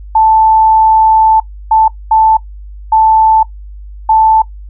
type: tone bursts at uneven times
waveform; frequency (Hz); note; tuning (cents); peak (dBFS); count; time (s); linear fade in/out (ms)
sine; 880; A5; 0; -4; 5; 0.15-1.4 / 1.71-1.88 / 2.11-2.37 / 2.92-3.43 / 4.09-4.42; 5
effects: noise-tail reverb RT60 0.1 s tail -18 dB re dry + added 50 Hz sine -26 dBFS peak until 4.69 s